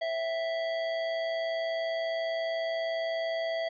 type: tone with amplitude modulation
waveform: square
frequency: 659.3 Hz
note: E5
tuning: in tune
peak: -28 dBFS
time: 0.01-3.69 s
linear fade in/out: 10 ms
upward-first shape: sine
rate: 120 Hz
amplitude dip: 40%
effects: resampled to 11025 Hz